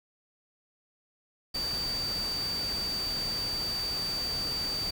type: tone in noise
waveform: sine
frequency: 4628 Hz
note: D8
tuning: 26 cents flat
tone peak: -30 dBFS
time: 1.54-4.91 s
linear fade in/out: 10 ms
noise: pink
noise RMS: -39 dBFS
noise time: 1.54-4.91 s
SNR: +6 dB
effects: none